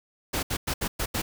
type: noise bursts at uneven times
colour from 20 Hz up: pink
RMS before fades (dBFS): -28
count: 6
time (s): 0.33-0.43 / 0.5-0.57 / 0.67-0.74 / 0.81-0.88 / 0.99-1.06 / 1.14-1.22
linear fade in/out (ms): 10
effects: none